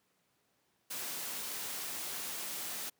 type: noise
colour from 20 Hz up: white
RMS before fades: -40 dBFS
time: 0.9-2.9 s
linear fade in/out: 10 ms
effects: pink hiss -75 dBFS RMS until 2.99 s + high-pass 150 Hz 12 dB/octave